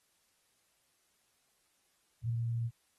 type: tone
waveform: sine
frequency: 116.54 Hz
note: A#2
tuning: in tune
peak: -31 dBFS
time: 2.22-2.71 s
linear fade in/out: 50 ms
effects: white hiss -74 dBFS RMS until 2.98 s + AAC 32 kbps